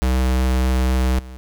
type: tone with level steps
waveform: square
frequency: 64 Hz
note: C2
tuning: 38 cents flat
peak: -16 / -34 dBFS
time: 0.02-1.37 s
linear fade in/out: 0 ms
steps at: 1.19 s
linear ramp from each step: 2 ms
effects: none